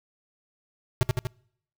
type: tone with echo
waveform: square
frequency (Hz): 125.8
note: B2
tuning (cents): +32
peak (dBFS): -18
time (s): 1.01-1.03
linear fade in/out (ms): 0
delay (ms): 80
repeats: 3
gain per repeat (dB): -3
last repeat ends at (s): 1.27
effects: noise-tail reverb RT60 0.7 s tail -26 dB re dry